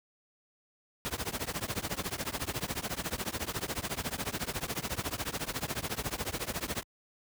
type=noise with tremolo; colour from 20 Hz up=pink; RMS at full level=-31 dBFS; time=1.05-6.83 s; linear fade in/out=0 ms; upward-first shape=triangle; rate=14 Hz; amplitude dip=100%; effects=high-pass 60 Hz 12 dB/octave